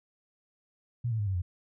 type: tone with pitch steps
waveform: sine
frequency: 120 / 111.32 / 103.27 / 95.8 / 88.87 Hz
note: B2 / A2 / G#2 / G2 / F2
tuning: -49 / +21 / -9 / -39 / +31 cents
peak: -27 dBFS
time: 1.04-1.42 s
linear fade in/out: 10 ms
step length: 76 ms
effects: none